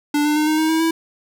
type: tone with pitch steps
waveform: square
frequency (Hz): 293.7 / 299 / 304.4 / 309.9 / 315.5 / 321.2 / 327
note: D4 / D4 / D#4 / D#4 / D#4 / E4 / E4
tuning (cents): 0 / +31 / -38 / -7 / +24 / -45 / -14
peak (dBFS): -16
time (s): 0.14-0.91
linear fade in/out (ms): 5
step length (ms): 110
effects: none